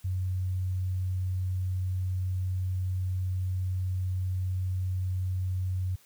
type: tone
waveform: sine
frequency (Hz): 92.5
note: F#2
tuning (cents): 0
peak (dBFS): -27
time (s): 0.04-5.96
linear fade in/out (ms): 10
effects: white hiss -60 dBFS RMS until 6.05 s